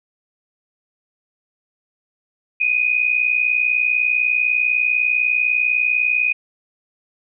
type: tone pair together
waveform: sine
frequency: 2451 / 2511 Hz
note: D#7 / D#7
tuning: -27 / +15 cents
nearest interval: unison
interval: 42 cents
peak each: -18 dBFS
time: 2.6-6.33 s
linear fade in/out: 10 ms
effects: none